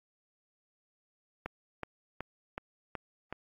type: click train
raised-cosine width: 0.5 ms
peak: -21 dBFS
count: 6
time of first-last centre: 1.46-3.326 s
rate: 2.68 Hz
effects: AAC 32 kbps